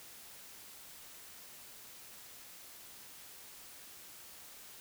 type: silence
effects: white hiss -53 dBFS RMS until 4.8 s